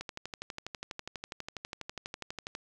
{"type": "click train", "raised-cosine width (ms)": 0.2, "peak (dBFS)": -21, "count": 32, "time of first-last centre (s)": [0.01, 2.551], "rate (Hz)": 12.2, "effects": []}